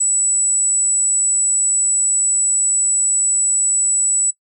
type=tone; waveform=sine; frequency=7902 Hz; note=B8; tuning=in tune; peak=-13 dBFS; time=0-4.31 s; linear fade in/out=10 ms; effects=noise-tail reverb RT60 0.1 s tail -23 dB re dry